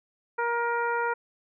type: harmonic tone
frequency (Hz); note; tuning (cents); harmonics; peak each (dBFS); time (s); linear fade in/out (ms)
471.7; A#4; +20; 1 / 2 / 3 / 4 / 5; -30 / -28 / -30 / -38 / -42; 0.38-1.14; 10
effects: none